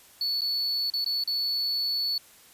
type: tone with dropouts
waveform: triangle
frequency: 4435 Hz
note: C#8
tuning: in tune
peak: -24 dBFS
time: 0.21-2.18 s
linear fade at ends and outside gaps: 2 ms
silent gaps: 0.409-0.417 / 0.901-0.937 / 1.045-1.061 / 1.238-1.275 s
effects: white hiss -54 dBFS RMS until 2.53 s + resampled to 32000 Hz